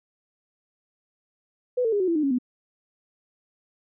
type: tone with pitch steps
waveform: sine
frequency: 497.5 / 451 / 408.8 / 370.6 / 335.9 / 304.5 / 276 / 250.2 Hz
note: B4 / A4 / G#4 / F#4 / E4 / D#4 / C#4 / B3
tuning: +13 / +43 / -27 / +3 / +33 / -37 / -7 / +23 cents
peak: -20 dBFS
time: 1.77-2.386 s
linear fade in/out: 10 ms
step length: 77 ms
effects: none